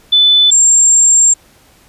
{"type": "tone pair in turn", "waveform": "sine", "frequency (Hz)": [3500, 7416], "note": ["A7", "A#8"], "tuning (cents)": [-10, -10], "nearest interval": "octave + minor second", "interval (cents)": 1300, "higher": "second", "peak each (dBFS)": -5, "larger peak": "neither", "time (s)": [[0.12, 0.51], [0.51, 1.34]], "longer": "second", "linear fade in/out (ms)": 10, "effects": ["pink hiss -47 dBFS RMS until 1.88 s", "resampled to 32000 Hz"]}